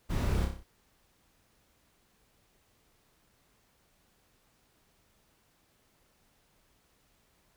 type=noise with echo; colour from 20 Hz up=brown; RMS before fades=-30 dBFS; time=0.09-0.46 s; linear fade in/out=20 ms; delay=30 ms; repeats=6; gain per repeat=-4 dB; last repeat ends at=0.64 s; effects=pink hiss -69 dBFS RMS until 7.56 s